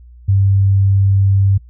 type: tone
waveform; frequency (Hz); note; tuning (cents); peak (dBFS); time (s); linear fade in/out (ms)
sine; 98; G2; 0; -9; 0.28-1.58; 10
effects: noise-tail reverb RT60 0.1 s tail -21 dB re dry + added 60 Hz sine -37 dBFS peak until 1.69 s